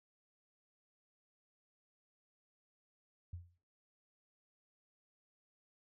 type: tone with exponential decay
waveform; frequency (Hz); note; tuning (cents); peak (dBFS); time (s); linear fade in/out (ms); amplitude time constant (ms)
sine; 87.31; F2; 0; -40; 3.33-3.58; 5; 54
effects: noise-tail reverb RT60 0.6 s tail -26 dB re dry